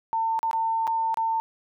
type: tone with dropouts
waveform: sine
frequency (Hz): 901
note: A5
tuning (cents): +41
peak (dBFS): -22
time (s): 0.13-1.4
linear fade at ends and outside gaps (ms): 0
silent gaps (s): 0.391-0.43 / 0.512-0.531 / 0.87-0.876 / 1.143-1.172
effects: none